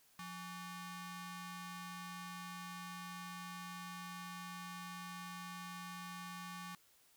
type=ring-modulated tone; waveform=sawtooth; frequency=657 Hz; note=E5; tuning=6 cents flat; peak=-39 dBFS; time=0.19-6.75 s; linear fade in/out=2 ms; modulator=479 Hz; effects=white hiss -69 dBFS RMS until 7.16 s